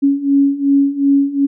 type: beating tone pair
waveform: sine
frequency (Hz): 277.2 / 279.9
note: C#4 / C#4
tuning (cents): 0 / +17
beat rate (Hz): 2.7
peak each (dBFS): -15 / -12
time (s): 0.02-1.47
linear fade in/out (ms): 20
effects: none